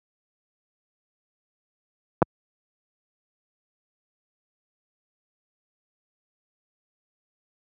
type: clicks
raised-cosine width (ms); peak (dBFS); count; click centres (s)
1; -3; 2; 2.22 / 2.226
effects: high-pass 80 Hz 12 dB/octave